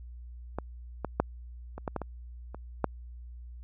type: clicks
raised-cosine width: 1 ms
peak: -18 / -17 / -9 / -25 / -17 / -17 / -21 / -27 / -11 dBFS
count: 9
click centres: 0.586 / 1.047 / 1.2 / 1.78 / 1.878 / 1.963 / 2.017 / 2.546 / 2.843 s
effects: added 60 Hz sine -42 dBFS peak until 3.63 s